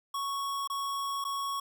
square tone with dropouts, 1109 Hz, C#6, in tune, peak -32 dBFS, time 0.14-1.6 s, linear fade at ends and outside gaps 5 ms, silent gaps 0.675-0.699 / 1.242-1.249 s, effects none

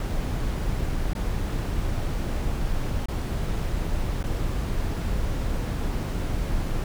brown noise with dropouts, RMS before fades -26 dBFS, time 0-6.84 s, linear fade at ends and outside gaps 2 ms, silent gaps 1.134-1.151 / 3.058-3.084 / 4.229-4.239 s, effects none

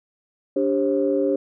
sine tone cluster, 289.5 / 394.9 / 537 Hz, D4 / G4 / C5, -25 / +13 / +45 cents, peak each -22 dBFS, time 0.56-1.36 s, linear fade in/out 5 ms, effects tanh soft clip ceiling -8 dBFS

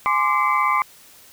sine tone cluster, 835 / 1041 / 1177 / 2063 / 2281 Hz, G#5 / C6 / D6 / C7 / C#7, +9 / -9 / +3 / -25 / +49 cents, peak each -27 / -20 / -20 / -25 / -29 dBFS, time 0.06-0.82 s, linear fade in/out 0 ms, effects white hiss -48 dBFS RMS until 1.32 s

